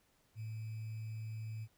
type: tone with sample-and-hold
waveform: sine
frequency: 110 Hz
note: A2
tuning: in tune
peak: -40 dBFS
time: 0.35-1.68 s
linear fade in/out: 50 ms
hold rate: 2450 Hz
effects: pink hiss -73 dBFS RMS until 1.77 s